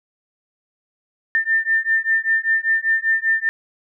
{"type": "beating tone pair", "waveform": "sine", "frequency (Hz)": [1794, 1799.1], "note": ["A6", "A6"], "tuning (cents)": [33, 38], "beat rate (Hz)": 5.1, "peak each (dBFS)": -19, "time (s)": [1.35, 3.49], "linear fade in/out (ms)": 0, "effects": []}